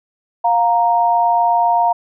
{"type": "tone pair together", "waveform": "sine", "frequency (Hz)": [704.5, 932.3], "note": ["F5", "A#5"], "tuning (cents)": [15, 0], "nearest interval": "perfect fourth", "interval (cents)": 485, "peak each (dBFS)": -14, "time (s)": [0.44, 1.93], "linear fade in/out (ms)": 10, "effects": []}